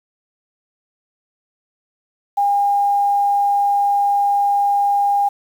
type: tone with quantisation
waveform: sine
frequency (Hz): 808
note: G#5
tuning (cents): -48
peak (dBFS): -13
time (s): 2.37-5.29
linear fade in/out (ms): 10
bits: 7
effects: none